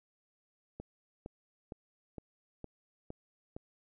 click train, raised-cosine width 2 ms, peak -29 dBFS, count 7, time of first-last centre 0.8-3.565 s, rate 2.17 Hz, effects none

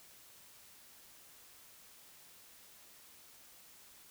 silence, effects white hiss -59 dBFS RMS until 4.1 s

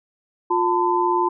sine tone cluster, 353.9 / 893 / 1011 Hz, F4 / A5 / B5, +23 / +25 / +40 cents, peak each -21 dBFS, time 0.5-1.29 s, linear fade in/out 10 ms, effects none

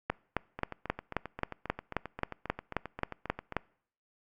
two click trains, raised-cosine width 0.5 ms, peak -23 / -13 dBFS, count 23 / 14, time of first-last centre 0.59-3.523 / 0.1-3.567 s, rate 7.5 / 3.75 Hz, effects noise-tail reverb RT60 0.6 s tail -25 dB re dry + Opus 48 kbps

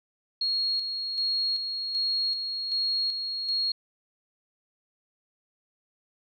sine tone with tremolo, 4293 Hz, C8, 44 cents sharp, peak -24 dBFS, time 0.41-3.72 s, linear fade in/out 5 ms, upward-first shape square, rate 1.3 Hz, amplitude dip 45%, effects none

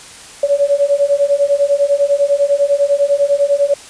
sine beating tone pair, 562 / 572 Hz, C#5 / D5, +24 / -46 cents, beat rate 10 Hz, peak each -14 / -13 dBFS, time 0.43-3.74 s, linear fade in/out 5 ms, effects white hiss -36 dBFS RMS until 3.89 s + resampled to 22050 Hz

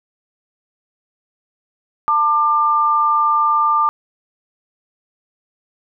sine tone pair together, 894 / 1193.3 Hz, A5 / D6, +27 / +27 cents, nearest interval perfect fourth, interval 500 cents, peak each -19 / -13 dBFS, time 2.08-3.89 s, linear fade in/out 0 ms, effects none

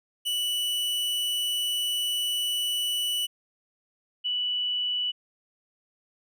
45% pulse / sine tone pair in turn, 2960 / 2960 Hz, F#7 / F#7, 0 / 0 cents, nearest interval unison, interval 0 cents, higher neither, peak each -25 dBFS, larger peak neither, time 0.25-3.27 / 4.24-5.12 s, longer first, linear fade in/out 20 ms, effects none

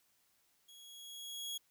sawtooth tone with level ramp, 3322 Hz, G#7, in tune, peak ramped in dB -53 to -35 dBFS, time 0.68-1.58 s, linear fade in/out 10 ms, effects white hiss -74 dBFS RMS until 1.7 s

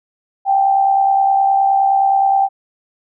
sine tone with amplitude modulation, 784 Hz, G5, in tune, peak -8 dBFS, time 0.45-2.49 s, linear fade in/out 50 ms, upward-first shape sine, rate 69.6 Hz, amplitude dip 50%, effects none

